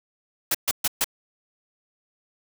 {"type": "noise bursts", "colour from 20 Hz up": "white", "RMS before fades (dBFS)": -22, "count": 4, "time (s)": [0.51, 1.044], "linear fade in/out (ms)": 5, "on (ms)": 36, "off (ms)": 130, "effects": []}